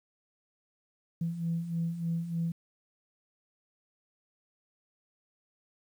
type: beating tone pair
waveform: sine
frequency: 164.81 / 168.11 Hz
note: E3 / E3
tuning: 0 / +34 cents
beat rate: 3.3 Hz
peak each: -36 / -30 dBFS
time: 1.21-2.52 s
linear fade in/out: 5 ms
effects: tanh soft clip ceiling -23 dBFS + 10-bit